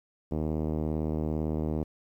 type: tone with low-pass filter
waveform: 5% pulse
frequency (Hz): 77.78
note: D#2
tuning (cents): 0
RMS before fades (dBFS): -30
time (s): 0.31-1.84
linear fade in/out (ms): 10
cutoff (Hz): 340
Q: 0.71
effects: 10-bit